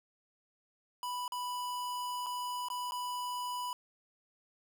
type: tone with dropouts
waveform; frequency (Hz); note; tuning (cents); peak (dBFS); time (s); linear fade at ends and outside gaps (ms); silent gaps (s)
square; 987.8; B5; 0; -36; 1.03-3.73; 1; 1.279-1.321 / 2.262-2.266 / 2.685-2.701 / 2.91-2.92
effects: none